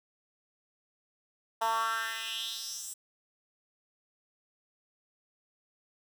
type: tone with high-pass filter sweep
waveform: 10% pulse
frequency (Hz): 225.2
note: A3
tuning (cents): +40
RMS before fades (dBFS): -34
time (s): 1.61-2.94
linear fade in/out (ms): 10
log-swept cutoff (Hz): 800 to 8200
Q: 3.7
effects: none